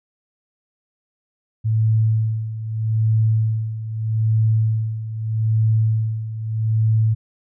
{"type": "tone with tremolo", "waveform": "sine", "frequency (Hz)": 110.4, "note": "A2", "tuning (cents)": 6, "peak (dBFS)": -13, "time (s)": [1.64, 7.15], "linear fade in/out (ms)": 20, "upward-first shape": "sine", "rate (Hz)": 0.8, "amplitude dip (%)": 75, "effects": []}